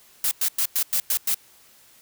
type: noise bursts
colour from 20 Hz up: blue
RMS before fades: -22 dBFS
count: 7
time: 0.24-1.344 s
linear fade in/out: 2 ms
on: 72 ms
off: 100 ms
effects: white hiss -54 dBFS RMS until 2.01 s